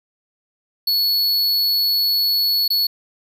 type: tone with dropouts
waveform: square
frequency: 4400 Hz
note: C#8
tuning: 14 cents flat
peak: -16 dBFS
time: 0.87-2.87 s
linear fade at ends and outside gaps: 5 ms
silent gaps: 2.68-2.702 s
effects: none